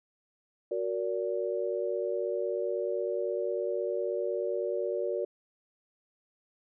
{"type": "chord", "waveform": "sine", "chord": "Gb augmented", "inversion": "none", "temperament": "equal with one note detuned", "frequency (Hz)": [370, 466.2, 575.9], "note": ["Gb4", "Bb4", "D5"], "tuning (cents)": [0, 0, -34], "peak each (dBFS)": -33, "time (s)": [0.71, 5.25], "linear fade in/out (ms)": 5, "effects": []}